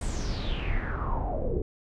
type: noise with low-pass filter sweep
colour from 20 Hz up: brown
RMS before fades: -29 dBFS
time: 0.01-1.62 s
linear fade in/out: 5 ms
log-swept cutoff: 8800 to 380 Hz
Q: 6.2
effects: none